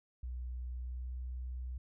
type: tone with pitch glide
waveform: sine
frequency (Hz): 61.74 to 62.57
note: B1 to B1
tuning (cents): 0 to +23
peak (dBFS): -38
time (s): 0.23-1.78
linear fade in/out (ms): 5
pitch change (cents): +23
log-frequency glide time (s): 0.78-1.11
effects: none